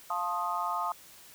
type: chord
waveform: sine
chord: F dominant seventh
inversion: none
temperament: equal with one note detuned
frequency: 698.5 / 880 / 1061.1 / 1244.5 Hz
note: F5 / A5 / C6 / Eb6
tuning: 0 / 0 / +24 / 0 cents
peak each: -36 / -35 / -35 / -33 dBFS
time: 0.1-0.92 s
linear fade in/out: 2 ms
effects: white hiss -53 dBFS RMS until 1.34 s